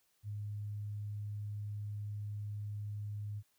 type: tone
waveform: sine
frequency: 103.83 Hz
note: G#2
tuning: in tune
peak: -38 dBFS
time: 0.23-3.43 s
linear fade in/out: 50 ms
effects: white hiss -75 dBFS RMS until 3.58 s